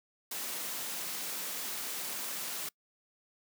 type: high-pass noise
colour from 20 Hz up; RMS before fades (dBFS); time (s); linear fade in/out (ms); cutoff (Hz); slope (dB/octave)
white; -38; 0.31-2.69; 5; 160; 24
effects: noise-tail reverb RT60 0.1 s tail -25 dB re dry